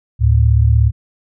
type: tone pair together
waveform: sine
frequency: 73.36 / 110 Hz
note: D2 / A2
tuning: -1 / 0 cents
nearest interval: perfect fifth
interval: 701 cents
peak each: -11 dBFS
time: 0.19-0.92 s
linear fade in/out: 50 ms
effects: none